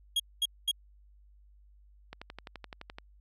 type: tone bursts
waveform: 45% pulse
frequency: 3280 Hz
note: G#7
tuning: 22 cents flat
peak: -25 dBFS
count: 3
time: 0.16-0.714 s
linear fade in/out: 5 ms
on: 38 ms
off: 220 ms
type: click train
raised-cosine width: 0.3 ms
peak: -26 dBFS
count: 11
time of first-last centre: 2.13-2.985 s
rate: 11.7 Hz
effects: added 50 Hz sine -56 dBFS peak until 3.2 s + resampled to 32000 Hz